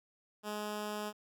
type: tone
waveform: 10% pulse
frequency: 210 Hz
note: G#3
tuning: 19 cents sharp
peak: -29 dBFS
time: 0.43-1.13 s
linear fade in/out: 50 ms
effects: none